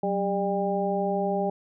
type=harmonic tone with a mistuned harmonic; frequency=200 Hz; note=G3; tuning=35 cents sharp; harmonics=1 / 2 / 3 / 4; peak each=-29 / -29 / -29 / -29 dBFS; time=0.03-1.5 s; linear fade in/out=5 ms; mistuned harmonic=1; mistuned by=-110 cents; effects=none